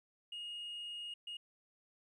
sine tone bursts at uneven times, 2864 Hz, F7, 43 cents sharp, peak -40 dBFS, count 2, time 0.32-1.14 / 1.27-1.37 s, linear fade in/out 5 ms, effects tanh soft clip ceiling -40 dBFS + 13-bit

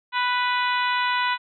harmonic tone, 494.1 Hz, B4, 1 cent sharp, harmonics 2 / 3 / 4 / 5 / 6 / 7 / 8, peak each -23 / -27 / -29 / -31 / -33 / -34 / -35 dBFS, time 0.12-1.38 s, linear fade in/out 50 ms, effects none

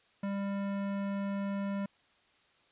sine tone with hard clipping, 198.7 Hz, G3, 24 cents sharp, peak -34 dBFS, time 0.23-1.86 s, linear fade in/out 5 ms, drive 17 dB, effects white hiss -67 dBFS RMS until 2.71 s + resampled to 8000 Hz

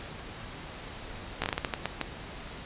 slowing click train, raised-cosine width 0.3 ms, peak -12 dBFS, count 10, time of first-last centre 1.42-2.013 s, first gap 17 ms, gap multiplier 1.32, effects pink hiss -42 dBFS RMS until 2.65 s + resampled to 8000 Hz

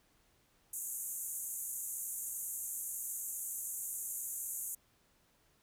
white band-pass noise, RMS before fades -41 dBFS, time 0.73-4.75 s, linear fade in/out 5 ms, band 6500 to 14000 Hz, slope 96 dB/octave, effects pink hiss -71 dBFS RMS until 5.62 s

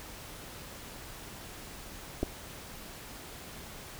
clicks, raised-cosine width 2 ms, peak -16 / -20 dBFS, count 2, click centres 2.23 / 2.233 s, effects pink hiss -46 dBFS RMS until 3.99 s

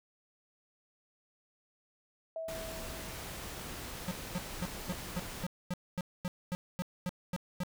sine tone with exponential decay, 650 Hz, E5, 24 cents flat, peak -35 dBFS, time 2.36-3.88 s, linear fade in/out 2 ms, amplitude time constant 330 ms
pink noise, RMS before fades -43 dBFS, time 2.48-5.44 s, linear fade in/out 5 ms
square tone bursts, 179.9 Hz, F#3, 48 cents flat, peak -33 dBFS, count 14, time 4.08-7.634 s, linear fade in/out 0 ms, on 31 ms, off 240 ms
effects none

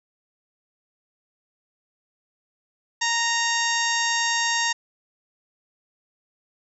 harmonic tone with a mistuned harmonic, 929 Hz, A#5, 6 cents flat, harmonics 1 / 2 / 3 / 4 / 5 / 6 / 7 / 8, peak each -27 / -25 / -31 / -30 / -33 / -30 / -30 / -34 dBFS, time 3.01-4.73 s, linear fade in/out 10 ms, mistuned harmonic 8, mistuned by -17 cents, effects none

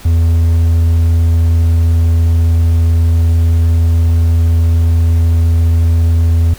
triangle tone, 83.1 Hz, E2, 15 cents sharp, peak -5 dBFS, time 0.05-6.54 s, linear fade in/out 5 ms, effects added 50 Hz sine -36 dBFS peak until 6.58 s + pink hiss -36 dBFS RMS until 6.58 s

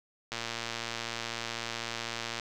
click train, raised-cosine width 0.2 ms, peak -17 dBFS, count 242, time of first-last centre 0.32-2.398 s, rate 116 Hz, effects none

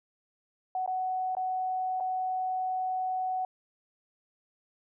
sine tone with dropouts, 745 Hz, F#5, 12 cents sharp, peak -28 dBFS, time 0.75-3.45 s, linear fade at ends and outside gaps 2 ms, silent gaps 0.862-0.876 / 1.351-1.368 / 2.001-2.006 s, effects none

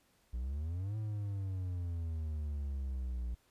triangle exponential two-way sweep, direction up then down, 57.4 to 109.4 to 58.6 Hz, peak -33 dBFS, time 0.33-3.35 s, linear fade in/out 10 ms, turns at 0.97 s, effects pink hiss -71 dBFS RMS until 3.5 s + resampled to 32000 Hz

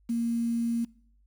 sine tone with quantisation, 233.1 Hz, A#3, in tune, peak -25 dBFS, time 0.09-0.85 s, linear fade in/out 10 ms, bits 8, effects noise-tail reverb RT60 0.6 s tail -23 dB re dry + added 50 Hz sine -60 dBFS peak until 1.26 s

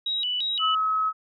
sine tone with vibrato, 3370 Hz, G#7, 25 cents sharp, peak -24 dBFS, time 0.06-0.75 s, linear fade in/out 5 ms, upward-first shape square, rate 2.9 Hz, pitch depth 220 cents each way
sine tone, 1283 Hz, E6, 47 cents flat, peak -21 dBFS, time 0.59-1.13 s, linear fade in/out 50 ms
effects none

